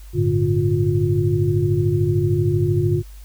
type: tone cluster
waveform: sine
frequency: 99.1 / 112.3 / 146.3 / 353.9 Hz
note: G2 / A2 / D3 / F4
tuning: +19 / +36 / -6 / +23 cents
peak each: -21 dBFS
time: 0.13-3.03 s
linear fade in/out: 50 ms
effects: added 50 Hz sine -36 dBFS peak until 3.24 s + white hiss -51 dBFS RMS until 3.24 s